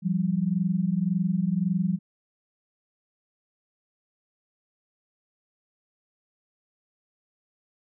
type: tone pair together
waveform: sine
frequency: 171.2 / 193.02 Hz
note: F3 / G3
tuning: -34 / -27 cents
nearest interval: major second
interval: 207 cents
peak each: -25 dBFS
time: 0.02-1.99 s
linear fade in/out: 50 ms
effects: none